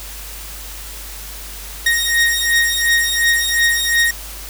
sawtooth beating tone pair, 1864.7 / 1867.5 Hz, A#6 / A#6, 0 / +3 cents, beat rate 2.8 Hz, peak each -13 dBFS, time 1.86-4.11 s, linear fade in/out 5 ms, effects added 50 Hz sine -33 dBFS peak until 4.49 s + white hiss -33 dBFS RMS until 4.49 s

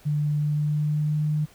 sine tone with pitch glide, 148.5 to 151.62 Hz, D3 to D#3, +20 to -44 cents, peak -21 dBFS, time 0.05-1.46 s, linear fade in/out 20 ms, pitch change +36 cents, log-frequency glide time 0.36-1.26 s, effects pink hiss -54 dBFS RMS until 1.54 s

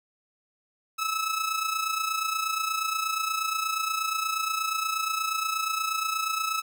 sawtooth tone with amplitude modulation, 1300 Hz, E6, 24 cents flat, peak -20 dBFS, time 0.98-6.62 s, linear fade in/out 20 ms, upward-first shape sine, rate 28.4 Hz, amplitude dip 60%, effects none

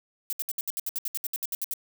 violet noise bursts, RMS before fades -30 dBFS, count 16, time 0.3-1.737 s, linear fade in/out 0 ms, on 27 ms, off 67 ms, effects none

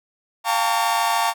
40% pulse tone cluster, 701 / 799 / 879 / 912 / 1133 Hz, F5 / G5 / A5 / A#5 / C#6, +6 / +33 / -2 / -38 / +37 cents, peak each -24 / -26 / -30 / -21 / -24 dBFS, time 0.44-1.34 s, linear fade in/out 50 ms, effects none

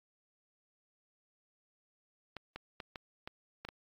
clicks, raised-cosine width 0.3 ms, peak -26 dBFS, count 7, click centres 2.367 / 2.56 / 2.802 / 2.958 / 3.275 / 3.65 / 3.688 s, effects AAC 32 kbps

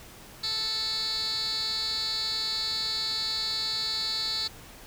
15% pulse tone with band-pass filter, 440 Hz, A4, in tune, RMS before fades -30 dBFS, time 0.43-4.48 s, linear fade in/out 10 ms, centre 4300 Hz, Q 7.1, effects pink hiss -48 dBFS RMS until 4.86 s

